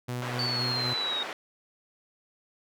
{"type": "tone with tremolo", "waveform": "sawtooth", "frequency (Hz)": 123.47, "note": "B2", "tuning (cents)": 0, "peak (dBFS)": -27, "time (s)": [0.08, 0.94], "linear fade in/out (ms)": 10, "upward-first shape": "square", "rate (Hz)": 3.9, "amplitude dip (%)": 25}
{"type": "band-pass noise", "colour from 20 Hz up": "white", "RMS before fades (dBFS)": -37, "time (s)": [0.22, 1.33], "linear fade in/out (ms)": 2, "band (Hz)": [350, 1800], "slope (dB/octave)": 12}
{"type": "linear sweep", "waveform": "sine", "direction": "down", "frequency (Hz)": [4545, 3729], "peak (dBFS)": -28, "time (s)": [0.39, 1.23], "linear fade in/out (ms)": 2}
{"effects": []}